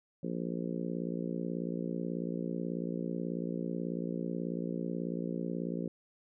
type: harmonic tone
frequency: 58.27 Hz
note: A#1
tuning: in tune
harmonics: 3 / 4 / 5 / 6 / 7 / 8 / 9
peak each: -37 / -39 / -41 / -43 / -44 / -45 / -46 dBFS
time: 0.23-5.88 s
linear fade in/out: 5 ms
effects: none